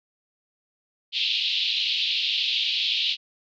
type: band-pass noise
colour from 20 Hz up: white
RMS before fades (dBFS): -25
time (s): 1.12-3.17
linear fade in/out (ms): 50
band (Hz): 2700 to 4100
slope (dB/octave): 48
effects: none